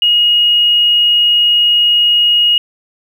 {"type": "tone with tanh clipping", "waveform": "triangle", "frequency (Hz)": 2880, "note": "F#7", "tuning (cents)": -47, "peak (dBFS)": -7, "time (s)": [0.02, 2.58], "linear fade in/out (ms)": 2, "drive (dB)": 2, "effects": []}